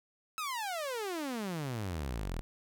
sawtooth exponential sweep, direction down, 1318.5 to 36.83 Hz, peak -31 dBFS, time 0.38-2.41 s, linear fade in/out 0 ms, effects none

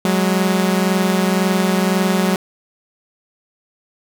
sawtooth tone pair together, 185.2 / 207.1 Hz, F#3 / G#3, +2 / -5 cents, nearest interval major second, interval 193 cents, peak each -12 / -15 dBFS, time 0.05-2.36 s, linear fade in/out 2 ms, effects none

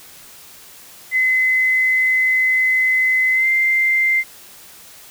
sine tone with pitch glide, 2038 to 2088 Hz, C7 to C7, -46 to -4 cents, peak -13 dBFS, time 1.11-4.24 s, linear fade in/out 50 ms, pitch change +42 cents, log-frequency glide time 3.33-3.47 s, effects white hiss -42 dBFS RMS until 5.1 s

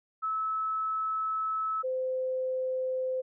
sine tone pair in turn, 1300 / 515.9 Hz, E6 / C5, -24 / -24 cents, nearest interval octave + major third, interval 1600 cents, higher first, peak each -28 dBFS, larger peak neither, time 0.22-1.83 / 1.83-3.22 s, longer first, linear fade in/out 20 ms, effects none

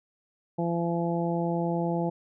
harmonic tone, 170 Hz, F3, 46 cents flat, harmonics 1 / 2 / 3 / 4 / 5, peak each -28 / -31 / -33 / -34 / -35 dBFS, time 0.58-2.1 s, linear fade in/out 10 ms, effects none

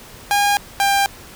sawtooth tone pair in turn, 813 / 795.8 Hz, G#5 / G5, -37 / +26 cents, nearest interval unison, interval 37 cents, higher first, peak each -10 / -10 dBFS, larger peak neither, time 0.31-0.57 / 0.8-1.06 s, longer neither, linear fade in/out 0 ms, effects pink hiss -40 dBFS RMS until 1.35 s

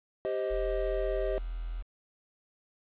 triangle chord, C minor, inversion second, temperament just, 392.4 / 523.3 / 627.9 Hz, G4 / C5 / Eb5, +2 / 0 / +16 cents, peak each -31 / -33 / -31 dBFS, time 0.25-1.38 s, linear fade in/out 0 ms
sine tone, 41.87 Hz, E1, 28 cents sharp, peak -33 dBFS, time 0.5-1.83 s, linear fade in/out 20 ms
effects resampled to 8000 Hz + 9-bit

